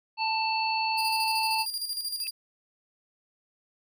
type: harmonic tone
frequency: 886 Hz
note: A5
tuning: 12 cents sharp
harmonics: 1 / 3 / 5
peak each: -27 / -31 / -32 dBFS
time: 0.17-1.66 s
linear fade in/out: 50 ms
type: tone with tremolo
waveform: sawtooth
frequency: 4795 Hz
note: D8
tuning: 35 cents sharp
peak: -26 dBFS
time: 0.97-2.31 s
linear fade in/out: 20 ms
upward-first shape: square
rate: 13 Hz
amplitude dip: 55%
type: tone with exponential growth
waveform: sine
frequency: 2620 Hz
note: E7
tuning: 11 cents flat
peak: -32 dBFS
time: 2.18-2.27 s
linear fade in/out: 0 ms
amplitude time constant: 19 ms
effects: none